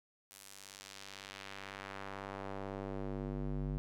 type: tone with band-pass filter sweep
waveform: square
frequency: 49 Hz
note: G1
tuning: in tune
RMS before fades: -43 dBFS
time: 0.31-3.78 s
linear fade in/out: 0 ms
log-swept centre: 11000 to 160 Hz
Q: 0.83
effects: none